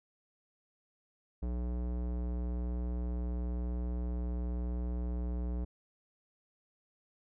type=tone with low-pass filter; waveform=square; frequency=60.5 Hz; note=B1; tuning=35 cents flat; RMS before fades=-35 dBFS; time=1.42-5.65 s; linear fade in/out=10 ms; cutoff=570 Hz; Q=0.69; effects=none